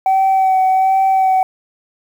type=tone with vibrato; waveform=sine; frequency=762 Hz; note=G5; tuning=49 cents flat; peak=-8 dBFS; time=0.06-1.43 s; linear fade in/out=2 ms; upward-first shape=sine; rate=1.3 Hz; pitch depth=18 cents each way; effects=tanh soft clip ceiling -8 dBFS + 7-bit